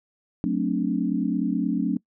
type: chord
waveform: sine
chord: D dominant seventh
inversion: first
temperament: just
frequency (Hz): 183.54 / 220.2 / 264.3 / 293.7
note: F#3 / A3 / C4 / D4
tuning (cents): -14 / +2 / +18 / 0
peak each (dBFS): -27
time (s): 0.44-1.97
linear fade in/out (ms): 0
effects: noise-tail reverb RT60 0.1 s tail -24 dB re dry